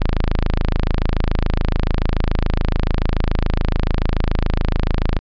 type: tone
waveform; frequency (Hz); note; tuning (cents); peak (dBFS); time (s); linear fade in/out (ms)
sawtooth; 27; A0; -32; -11; 0-5.19; 0
effects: resampled to 11025 Hz